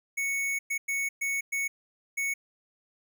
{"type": "tone bursts at uneven times", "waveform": "square", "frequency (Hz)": 2217, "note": "C#7", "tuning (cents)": 0, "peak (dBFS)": -28, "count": 6, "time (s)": [[0.17, 0.59], [0.7, 0.78], [0.88, 1.09], [1.21, 1.41], [1.52, 1.68], [2.17, 2.34]], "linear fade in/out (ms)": 10, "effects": []}